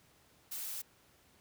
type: noise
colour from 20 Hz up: blue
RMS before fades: -41 dBFS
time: 0.51-0.82 s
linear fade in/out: 10 ms
effects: pink hiss -66 dBFS RMS until 1.4 s + high-pass 60 Hz 12 dB/octave